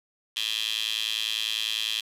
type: tone with high-pass filter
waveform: 15% pulse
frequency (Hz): 110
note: A2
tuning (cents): 0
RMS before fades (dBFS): -29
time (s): 0.36-2.01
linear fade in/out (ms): 10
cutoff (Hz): 3200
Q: 5.7
effects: resampled to 32000 Hz + 8-bit